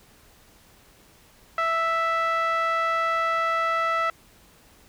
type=tone with low-pass filter; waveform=5% pulse; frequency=659.3 Hz; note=E5; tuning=in tune; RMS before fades=-24 dBFS; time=1.58-4.1 s; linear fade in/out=2 ms; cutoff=1500 Hz; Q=2.6; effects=pink hiss -55 dBFS RMS until 4.88 s